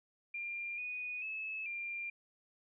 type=tone with pitch steps; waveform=sine; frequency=2393 / 2476 / 2598 / 2387 Hz; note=D7 / D#7 / E7 / D7; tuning=+32 / -9 / -26 / +28 cents; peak=-38 dBFS; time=0.34-2.1 s; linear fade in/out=5 ms; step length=440 ms; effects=none